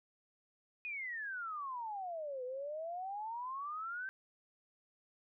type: exponential two-way sweep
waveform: sine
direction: down then up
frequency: 2511 to 493.9 to 1574 Hz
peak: -39 dBFS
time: 0.85-4.09 s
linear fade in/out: 0 ms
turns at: 2.44 s
effects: none